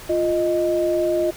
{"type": "tone pair together", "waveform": "sine", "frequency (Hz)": [349.2, 622.2], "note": ["F4", "D#5"], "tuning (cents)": [0, 0], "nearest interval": "minor seventh", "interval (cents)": 1000, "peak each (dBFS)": -20, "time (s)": [0.09, 1.31], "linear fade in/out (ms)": 10, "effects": ["pink hiss -39 dBFS RMS until 1.36 s"]}